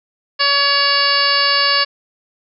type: harmonic tone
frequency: 565 Hz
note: C#5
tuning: 33 cents sharp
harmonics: 1 / 2 / 3 / 4 / 5 / 6 / 7 / 8 / 9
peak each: -25 / -19 / -19 / -24 / -21 / -28 / -25 / -17 / -21 dBFS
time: 0.39-1.85 s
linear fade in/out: 20 ms
effects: none